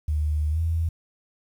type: tone with pitch glide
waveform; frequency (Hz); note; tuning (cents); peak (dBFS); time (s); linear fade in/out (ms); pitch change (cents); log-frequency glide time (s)
sine; 75.8 to 82.18; D#2 to E2; -45 to -5; -21; 0.08-0.89; 5; +140; 0.5-0.6
effects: 9-bit